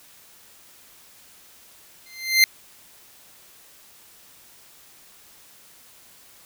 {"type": "tone with exponential growth", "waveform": "25% pulse", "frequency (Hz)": 2085, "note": "C7", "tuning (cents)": -7, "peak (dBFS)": -6, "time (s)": [2.06, 2.44], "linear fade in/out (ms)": 1, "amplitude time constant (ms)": 81, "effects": ["white hiss -51 dBFS RMS until 6.45 s"]}